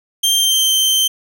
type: tone with pitch glide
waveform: sawtooth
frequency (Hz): 3167 to 3118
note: G7 to G7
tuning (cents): +17 to -10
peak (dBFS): -9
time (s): 0.23-1.08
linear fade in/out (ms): 10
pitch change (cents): -27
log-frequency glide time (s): 0.36-0.72
effects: none